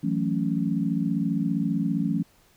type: chord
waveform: sine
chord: F# minor seventh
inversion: third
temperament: equal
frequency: 164.81 / 185 / 220 / 277.2 Hz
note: E3 / F#3 / A3 / C#4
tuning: 0 / 0 / 0 / 0 cents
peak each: -28 dBFS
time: 0.03-2.23 s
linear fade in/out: 10 ms
effects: pink hiss -60 dBFS RMS until 2.56 s